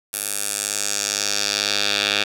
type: tone with band-pass filter sweep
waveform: 10% pulse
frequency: 102.1 Hz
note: G#2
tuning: 29 cents flat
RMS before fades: -23 dBFS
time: 0.13-2.24 s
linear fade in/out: 10 ms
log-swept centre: 11000 to 3300 Hz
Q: 1.9
effects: none